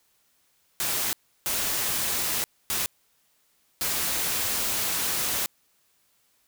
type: noise bursts at uneven times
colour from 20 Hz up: white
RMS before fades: -27 dBFS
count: 4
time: 0.8-1.13 / 1.46-2.44 / 2.7-2.86 / 3.81-5.46 s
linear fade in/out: 0 ms
effects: white hiss -67 dBFS RMS until 6.47 s